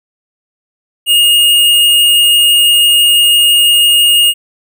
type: tone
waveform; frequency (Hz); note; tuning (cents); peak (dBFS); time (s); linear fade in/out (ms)
square; 2851; F7; +35; -6; 1.06-4.34; 50
effects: none